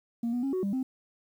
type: tone with pitch steps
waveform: sine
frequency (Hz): 233.8 / 244.2 / 272.4 / 371.4 / 198.9 / 260.5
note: A#3 / B3 / C#4 / F#4 / G3 / C4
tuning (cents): +5 / -19 / -30 / +7 / +25 / -7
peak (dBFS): -25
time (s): 0.23-0.83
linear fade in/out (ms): 5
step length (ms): 100
effects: tanh soft clip ceiling -25 dBFS + 10-bit